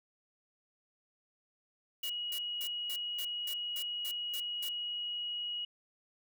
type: noise bursts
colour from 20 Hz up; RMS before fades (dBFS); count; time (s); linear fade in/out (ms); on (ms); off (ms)
blue; -42; 10; 2.03-4.69; 5; 68; 220
type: tone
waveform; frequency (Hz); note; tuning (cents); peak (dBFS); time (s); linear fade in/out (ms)
sine; 2902; F#7; -34; -35; 2.03-5.65; 5
effects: none